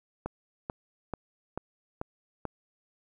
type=click train; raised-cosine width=1 ms; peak=-19 dBFS; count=6; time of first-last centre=0.26-2.453 s; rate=2.28 Hz; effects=10-bit

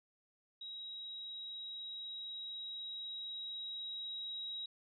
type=tone with level ramp; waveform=sine; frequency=3831 Hz; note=A#7; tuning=47 cents sharp; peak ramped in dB=-44 to -40 dBFS; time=0.61-4.66 s; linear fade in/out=5 ms; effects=none

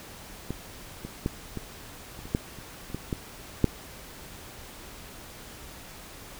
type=clicks; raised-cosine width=3 ms; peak=-18 / -23 / -13 / -20 / -30 / -27 / -11 / -30 / -30 / -19 / -15 / -6 dBFS; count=12; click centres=0.506 / 1.05 / 1.261 / 1.573 / 2.191 / 2.255 / 2.349 / 2.587 / 2.901 / 2.946 / 3.128 / 3.643 s; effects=pink hiss -45 dBFS RMS until 6.39 s

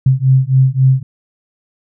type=beating tone pair; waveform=sine; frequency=130 / 133.7 Hz; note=C3 / C3; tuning=-11 / +38 cents; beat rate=3.7 Hz; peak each=-11 dBFS; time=0.06-1.03 s; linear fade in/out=5 ms; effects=none

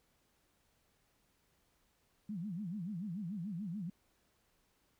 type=tone with vibrato; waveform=sine; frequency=188.3 Hz; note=F#3; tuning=31 cents sharp; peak=-38 dBFS; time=2.29-3.9 s; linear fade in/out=5 ms; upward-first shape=sine; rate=6.9 Hz; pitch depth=250 cents each way; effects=pink hiss -75 dBFS RMS until 4.99 s

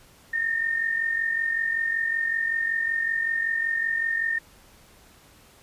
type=tone with amplitude modulation; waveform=sine; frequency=1824 Hz; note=A#6; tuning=38 cents flat; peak=-20 dBFS; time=0.33-4.39 s; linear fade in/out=10 ms; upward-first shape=sine; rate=45.3 Hz; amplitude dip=60%; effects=pink hiss -54 dBFS RMS until 5.62 s + resampled to 32000 Hz

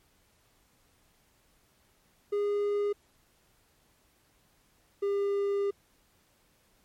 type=tone pair in turn; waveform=triangle; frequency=409.8 / 401.1 Hz; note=G#4 / G4; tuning=-23 / +40 cents; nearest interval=unison; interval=37 cents; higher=first; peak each=-24 dBFS; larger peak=neither; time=2.32-2.93 / 5.02-5.71 s; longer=second; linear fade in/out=10 ms; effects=pink hiss -67 dBFS RMS until 6.84 s + MP3 64 kbps

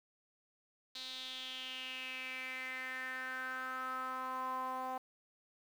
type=tone with band-pass filter sweep; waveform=sawtooth; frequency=258.4 Hz; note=C4; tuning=21 cents flat; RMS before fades=-42 dBFS; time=0.95-4.98 s; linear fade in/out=5 ms; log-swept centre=4000 to 870 Hz; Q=5.7; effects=10-bit

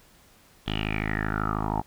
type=tone with low-pass filter sweep; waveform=10% pulse; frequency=52.9 Hz; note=G#1; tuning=33 cents sharp; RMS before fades=-28 dBFS; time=0.66-1.82 s; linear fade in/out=20 ms; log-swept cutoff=3300 to 860 Hz; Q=8.2; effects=pink hiss -57 dBFS RMS until 1.86 s

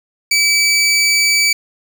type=tone; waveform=20% pulse; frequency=2300 Hz; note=D7; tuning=37 cents flat; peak=-6 dBFS; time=0.31-1.53 s; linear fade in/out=5 ms; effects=none

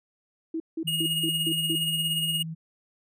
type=tone bursts; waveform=sine; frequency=324.7 Hz; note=E4; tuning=26 cents flat; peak=-27 dBFS; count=6; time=0.54-1.756 s; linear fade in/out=5 ms; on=61 ms; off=170 ms
type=tone with vibrato; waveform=sine; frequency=161.8 Hz; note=E3; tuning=32 cents flat; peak=-32 dBFS; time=0.84-2.55 s; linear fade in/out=20 ms; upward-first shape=sine; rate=19 Hz; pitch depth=9 cents each way
type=tone with tremolo; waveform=square; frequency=2866 Hz; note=F7; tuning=44 cents sharp; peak=-24 dBFS; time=0.87-2.43 s; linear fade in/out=10 ms; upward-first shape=sine; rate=17 Hz; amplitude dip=45%
effects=none

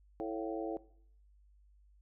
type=harmonic tone with a mistuned harmonic; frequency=110 Hz; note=A2; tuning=in tune; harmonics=3 / 4 / 5 / 6 / 7; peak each=-39 / -41 / -43 / -45 / -46 dBFS; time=0.2-0.77 s; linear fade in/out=0 ms; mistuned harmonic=6; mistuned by=+72 cents; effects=noise-tail reverb RT60 0.6 s tail -18 dB re dry + added 50 Hz sine -61 dBFS peak until 2.01 s

